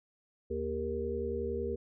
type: harmonic tone with a mistuned harmonic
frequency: 77.78 Hz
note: D#2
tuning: in tune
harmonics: 1 / 3 / 5 / 6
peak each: -39 / -41 / -36 / -36 dBFS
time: 0.5-1.76 s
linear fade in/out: 10 ms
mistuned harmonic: 5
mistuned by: +31 cents
effects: none